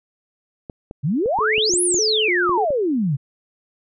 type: clicks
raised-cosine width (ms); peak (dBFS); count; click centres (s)
2; -19; 9; 0.698 / 0.911 / 1.259 / 1.388 / 1.581 / 1.737 / 1.944 / 2.494 / 2.705
type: exponential two-way sweep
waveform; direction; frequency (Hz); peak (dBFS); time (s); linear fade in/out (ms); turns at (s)
sine; up then down; 127.1 to 10810 to 127.1; -17; 1.03-3.17; 20; 1.82
type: tone with vibrato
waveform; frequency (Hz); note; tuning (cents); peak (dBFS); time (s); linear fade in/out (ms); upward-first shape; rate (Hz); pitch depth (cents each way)
sine; 392; G4; 0; -20; 1.4-2.65; 10; square; 1.7; 170
effects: none